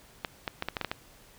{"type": "clicks", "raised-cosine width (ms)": 0.3, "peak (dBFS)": -14, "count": 8, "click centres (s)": [0.248, 0.478, 0.624, 0.686, 0.768, 0.813, 0.847, 0.915], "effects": ["pink hiss -56 dBFS RMS until 1.38 s"]}